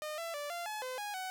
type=tone with pitch steps; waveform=sawtooth; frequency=610 / 669 / 583 / 691 / 853 / 511 / 826 / 749 Hz; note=D#5 / E5 / D5 / F5 / G#5 / C5 / G#5 / F#5; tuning=-34 / +25 / -13 / -19 / +46 / -41 / -10 / +21 cents; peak=-34 dBFS; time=0.02-1.3 s; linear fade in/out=0 ms; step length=160 ms; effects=none